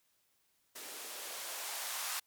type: noise with band-pass filter sweep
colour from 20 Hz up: violet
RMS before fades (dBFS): -42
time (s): 0.75-2.2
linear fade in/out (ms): 10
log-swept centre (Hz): 330 to 1000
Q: 1.5
effects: white hiss -75 dBFS RMS until 2.26 s